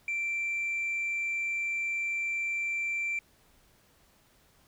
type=tone; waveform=sine; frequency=2349 Hz; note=D7; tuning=in tune; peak=-27 dBFS; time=0.08-3.19 s; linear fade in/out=2 ms; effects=tanh soft clip ceiling -27 dBFS + pink hiss -64 dBFS RMS until 4.67 s